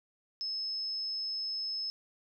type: tone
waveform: sine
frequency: 5200 Hz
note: E8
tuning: 24 cents flat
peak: -33 dBFS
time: 0.41-1.9 s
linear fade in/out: 0 ms
effects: none